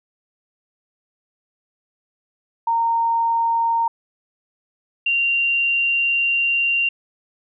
sine tone pair in turn, 922 / 2769 Hz, A#5 / F7, -19 / -15 cents, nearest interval octave + perfect fifth, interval 1904 cents, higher second, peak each -16 dBFS, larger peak neither, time 2.67-3.88 / 5.06-6.89 s, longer second, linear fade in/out 5 ms, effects none

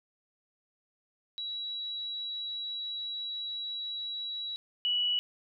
sine tone pair in turn, 3898 / 2942 Hz, B7 / F#7, -23 / -11 cents, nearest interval perfect fourth, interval 488 cents, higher first, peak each -34 / -26 dBFS, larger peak second, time 1.38-4.56 / 4.85-5.19 s, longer first, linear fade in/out 0 ms, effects none

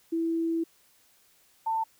sine tone pair in turn, 330 / 893.6 Hz, E4 / A5, +2 / +27 cents, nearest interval octave + perfect fourth, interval 1725 cents, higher second, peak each -25 dBFS, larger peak neither, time 0.12-0.64 / 1.66-1.84 s, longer first, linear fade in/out 10 ms, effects white hiss -63 dBFS RMS until 1.99 s

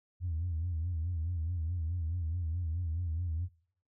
sine tone with vibrato, 84.1 Hz, E2, 35 cents sharp, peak -30 dBFS, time 0.2-3.49 s, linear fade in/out 50 ms, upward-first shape sine, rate 4.7 Hz, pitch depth 120 cents each way, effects noise-tail reverb RT60 0.6 s tail -23 dB re dry + tanh soft clip ceiling -27 dBFS

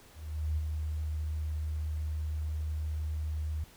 sine tone with ADSR envelope, 77 Hz, D#2, 17 cents flat, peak -27 dBFS, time 0.13-3.64 s, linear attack 440 ms, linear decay 31 ms, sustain -4 dB, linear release 4 ms, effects pink hiss -57 dBFS RMS until 3.76 s

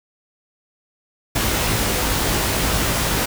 pink noise with comb filter, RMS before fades -20 dBFS, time 1.35-3.26 s, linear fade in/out 10 ms, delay 18 ms, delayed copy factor +0.55, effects none

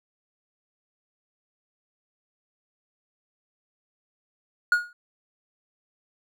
triangle tone with exponential decay, 1440 Hz, F#6, 47 cents flat, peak -12 dBFS, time 4.72-4.93 s, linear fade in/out 2 ms, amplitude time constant 45 ms, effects none

